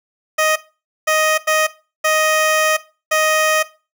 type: tone bursts at uneven times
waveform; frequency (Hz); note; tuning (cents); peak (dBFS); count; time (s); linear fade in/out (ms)
15% pulse; 624; D#5; +5; -7; 5; 0.38-0.56 / 1.07-1.38 / 1.47-1.67 / 2.04-2.77 / 3.11-3.63; 10
effects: noise-tail reverb RT60 0.3 s tail -17 dB re dry

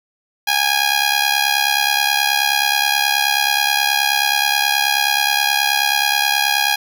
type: tone with amplitude modulation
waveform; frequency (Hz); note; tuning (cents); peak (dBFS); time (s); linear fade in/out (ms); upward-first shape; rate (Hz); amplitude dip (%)
10% pulse; 822; G#5; -18; -3; 0.47-6.76; 10; sine; 69.4; 75
effects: none

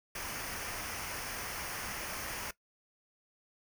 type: noise with comb filter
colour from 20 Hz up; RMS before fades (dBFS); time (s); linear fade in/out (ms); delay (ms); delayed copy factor
pink; -40; 0.15-2.51; 5; 0.26; -0.6
effects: noise-tail reverb RT60 0.1 s tail -18 dB re dry

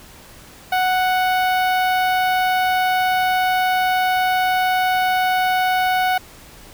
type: tone with notch filter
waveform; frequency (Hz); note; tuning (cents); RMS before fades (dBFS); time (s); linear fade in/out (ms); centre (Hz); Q
sawtooth; 740; F#5; 0; -18; 0.72-6.18; 5; 7300; 0.5
effects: pink hiss -43 dBFS RMS until 6.73 s

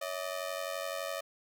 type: ring-modulated tone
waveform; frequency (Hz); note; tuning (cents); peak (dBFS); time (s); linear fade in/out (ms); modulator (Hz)
sawtooth; 606; D#5; -46; -28; 0.01-1.21; 10; 45.9
effects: none

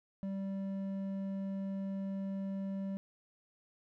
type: tone with hard clipping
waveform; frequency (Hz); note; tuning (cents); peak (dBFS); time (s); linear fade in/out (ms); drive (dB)
sine; 194.6; G3; -12; -37; 0.23-2.97; 0; 6
effects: none

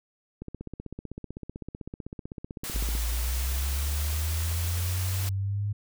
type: click train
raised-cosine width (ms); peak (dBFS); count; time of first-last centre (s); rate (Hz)
3; -24; 41; 0.42-2.952; 15.8
type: noise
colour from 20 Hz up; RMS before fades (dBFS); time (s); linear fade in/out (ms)
white; -36; 2.64-5.29; 0
type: linear sweep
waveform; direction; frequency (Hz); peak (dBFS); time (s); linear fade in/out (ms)
sine; up; 51.91 to 103.83; -26; 2.74-5.73; 10
effects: none

